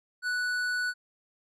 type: tone with tanh clipping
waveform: sine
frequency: 1480 Hz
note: F#6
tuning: in tune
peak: -29 dBFS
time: 0.22-0.94 s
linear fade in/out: 50 ms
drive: 12 dB
effects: resampled to 32000 Hz